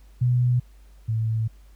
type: tone pair in turn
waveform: sine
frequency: 123.47 / 111.52 Hz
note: B2 / A2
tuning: 0 / +24 cents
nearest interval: major second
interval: 176 cents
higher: first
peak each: -17 / -21 dBFS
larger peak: first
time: 0.21-0.6 / 1.08-1.48 s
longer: second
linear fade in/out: 10 ms
effects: added 50 Hz sine -47 dBFS peak until 1.75 s + pink hiss -62 dBFS RMS until 1.75 s

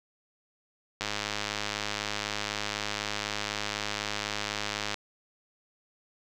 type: click train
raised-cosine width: 0.2 ms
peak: -13 dBFS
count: 410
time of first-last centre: 1.01-4.943 s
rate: 104 Hz
effects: none

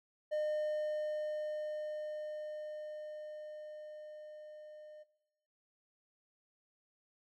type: tone with level ramp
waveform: triangle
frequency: 608 Hz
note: D#5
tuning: 40 cents flat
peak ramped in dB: -30 to -49 dBFS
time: 0.31-5.04 s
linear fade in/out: 20 ms
effects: noise-tail reverb RT60 0.8 s tail -17 dB re dry

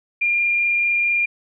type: tone with frequency modulation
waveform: sine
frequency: 2400 Hz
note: D7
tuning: 37 cents sharp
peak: -16 dBFS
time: 0.21-1.26 s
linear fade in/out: 10 ms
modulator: 24.4 Hz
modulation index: 0.6
effects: none

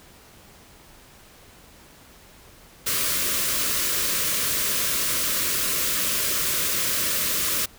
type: band-stop noise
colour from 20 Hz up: white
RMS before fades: -24 dBFS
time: 2.86-7.66 s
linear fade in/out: 10 ms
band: 650 to 1000 Hz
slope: 96 dB/octave
effects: pink hiss -50 dBFS RMS until 7.78 s

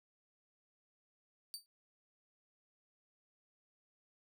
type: tone with exponential decay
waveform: sawtooth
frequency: 4613 Hz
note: D8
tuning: 32 cents flat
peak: -36 dBFS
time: 1.54-1.66 s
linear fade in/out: 0 ms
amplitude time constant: 25 ms
effects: none

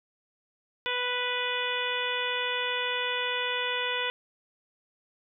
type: harmonic tone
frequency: 493.9 Hz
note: B4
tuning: in tune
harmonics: 1 / 2 / 3 / 4 / 5 / 6 / 7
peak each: -35 / -35 / -35 / -35 / -35 / -35 / -35 dBFS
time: 0.86-4.1 s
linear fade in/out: 0 ms
effects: none

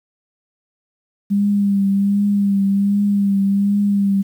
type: tone with vibrato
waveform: sine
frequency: 200 Hz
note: G3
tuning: 35 cents sharp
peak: -13 dBFS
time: 1.3-4.23 s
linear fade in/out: 20 ms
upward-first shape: triangle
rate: 1.3 Hz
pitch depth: 36 cents each way
effects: 8-bit

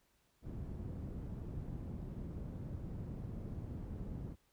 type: low-pass noise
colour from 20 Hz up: white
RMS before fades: -44 dBFS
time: 0.42-4.36 s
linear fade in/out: 50 ms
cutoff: 160 Hz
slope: 12 dB/octave
effects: pink hiss -75 dBFS RMS until 4.52 s

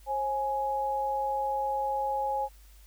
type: tone pair together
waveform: sine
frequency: 536.4 / 835 Hz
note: C5 / G#5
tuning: +43 / +9 cents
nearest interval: minor sixth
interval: 766 cents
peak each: -33 / -28 dBFS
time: 0.06-2.49 s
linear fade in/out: 50 ms
effects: added 50 Hz sine -51 dBFS peak until 2.86 s + white hiss -61 dBFS RMS until 2.86 s

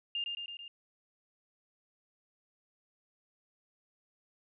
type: tone with echo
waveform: sine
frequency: 2809 Hz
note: F7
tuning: 9 cents sharp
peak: -32 dBFS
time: 0.15-0.24 s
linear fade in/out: 2 ms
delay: 110 ms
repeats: 4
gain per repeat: -3 dB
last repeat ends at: 0.68 s
effects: none

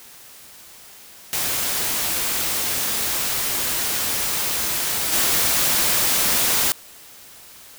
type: noise with level steps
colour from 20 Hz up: white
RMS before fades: -23 / -19 dBFS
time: 1.33-6.72 s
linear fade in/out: 0 ms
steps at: 5.12 s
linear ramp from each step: 10 ms
effects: white hiss -44 dBFS RMS until 7.78 s

